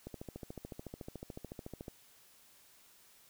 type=click train; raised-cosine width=2 ms; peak=-30 dBFS; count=26; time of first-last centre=0.07-1.882 s; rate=13.8 Hz; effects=white hiss -63 dBFS RMS until 3.29 s